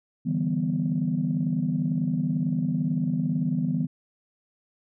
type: chord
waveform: sine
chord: E minor seventh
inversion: third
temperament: equal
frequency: 146.83 / 164.81 / 196 / 246.9 Hz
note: D3 / E3 / G3 / B3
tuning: 0 / 0 / 0 / 0 cents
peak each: -30 / -26 / -30 / -27 dBFS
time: 0.25-3.87 s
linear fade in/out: 20 ms
effects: tanh soft clip ceiling -14 dBFS